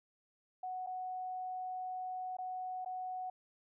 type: tone with dropouts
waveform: sine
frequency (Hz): 740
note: F#5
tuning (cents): 0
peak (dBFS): -38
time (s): 0.63-3.3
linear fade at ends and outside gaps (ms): 5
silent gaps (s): 0.864-0.87 / 2.369-2.385 / 2.848-2.859
effects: none